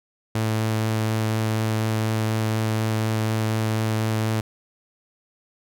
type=tone with vibrato; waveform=sawtooth; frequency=110 Hz; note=A2; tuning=in tune; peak=-17 dBFS; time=0.35-4.41 s; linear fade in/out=5 ms; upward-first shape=triangle; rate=4.1 Hz; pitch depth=10 cents each way; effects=none